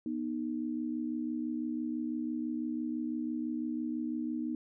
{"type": "tone pair together", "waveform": "sine", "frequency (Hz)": [242.9, 308.9], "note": ["B3", "D#4"], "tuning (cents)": [-29, -12], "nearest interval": "major third", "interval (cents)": 417, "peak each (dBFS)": [-35, -35], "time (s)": [0.06, 4.55], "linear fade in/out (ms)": 2, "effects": []}